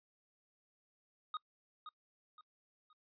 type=tone with echo; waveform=square; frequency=1244.5 Hz; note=D#6; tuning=in tune; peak=-38 dBFS; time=1.34-1.37 s; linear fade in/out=2 ms; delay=520 ms; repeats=3; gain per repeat=-9 dB; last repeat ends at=2.93 s; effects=noise-tail reverb RT60 0.1 s tail -24 dB re dry + resampled to 11025 Hz